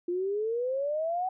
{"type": "exponential sweep", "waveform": "sine", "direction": "up", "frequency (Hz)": [344.8, 759], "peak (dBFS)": -27, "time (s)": [0.08, 1.29], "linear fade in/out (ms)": 5, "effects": []}